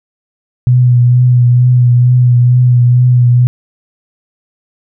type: tone with vibrato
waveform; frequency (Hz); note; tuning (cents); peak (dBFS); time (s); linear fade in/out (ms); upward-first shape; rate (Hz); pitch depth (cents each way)
sine; 123.47; B2; 0; -4; 0.67-3.47; 0; triangle; 2.2; 30
effects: none